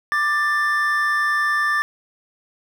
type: tone pair together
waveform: triangle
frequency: 1183 / 1772.5 Hz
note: D6 / A6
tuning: +12 / +12 cents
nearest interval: perfect fifth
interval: 700 cents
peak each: -20 / -17 dBFS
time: 0.12-1.82 s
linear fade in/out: 0 ms
effects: none